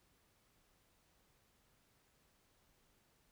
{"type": "silence", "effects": ["pink hiss -74 dBFS RMS until 3.31 s"]}